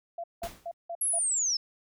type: tone bursts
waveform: sine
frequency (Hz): 681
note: F5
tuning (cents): -44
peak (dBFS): -33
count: 5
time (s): 0.18-1.19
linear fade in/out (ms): 5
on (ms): 58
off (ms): 180
type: noise with exponential decay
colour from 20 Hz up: pink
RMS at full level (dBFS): -37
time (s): 0.43-0.74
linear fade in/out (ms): 5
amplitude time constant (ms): 66
type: linear sweep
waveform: sine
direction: down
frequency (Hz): 11340 to 5120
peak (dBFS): -25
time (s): 1.01-1.57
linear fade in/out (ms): 5
effects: none